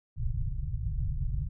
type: low-pass noise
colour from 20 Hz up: pink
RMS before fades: -31 dBFS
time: 0.16-1.49 s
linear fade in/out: 20 ms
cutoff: 150 Hz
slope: 96 dB/octave
effects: none